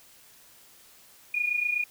sine tone pair together, 2419 / 2447 Hz, D#7 / D#7, -49 / -29 cents, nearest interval unison, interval 20 cents, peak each -30 / -26 dBFS, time 1.34-1.84 s, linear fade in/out 5 ms, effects white hiss -55 dBFS RMS until 1.9 s

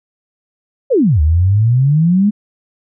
sine exponential two-way sweep, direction down then up, 587 to 73.42 to 214.3 Hz, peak -8 dBFS, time 0.9-2.31 s, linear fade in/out 20 ms, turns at 1.21 s, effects none

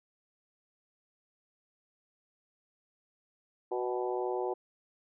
harmonic tone with a mistuned harmonic, 123.4 Hz, B2, 1 cent flat, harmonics 3 / 4 / 5 / 6 / 7 / 8, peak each -33 / -37 / -41 / -39 / -40 / -46 dBFS, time 3.71-4.54 s, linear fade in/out 10 ms, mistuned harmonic 6, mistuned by +30 cents, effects none

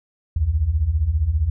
sine beating tone pair, 66.6 / 81.6 Hz, C2 / E2, +31 / -17 cents, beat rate 15 Hz, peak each -22 / -18 dBFS, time 0.36-1.5 s, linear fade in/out 5 ms, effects none

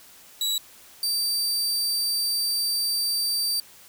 sawtooth tone pair in turn, 3907 / 4656 Hz, B7 / D8, -19 / -16 cents, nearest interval minor third, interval 303 cents, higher second, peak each -20 dBFS, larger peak neither, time 0.41-0.58 / 1.03-3.6 s, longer second, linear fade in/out 2 ms, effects white hiss -50 dBFS RMS until 3.88 s

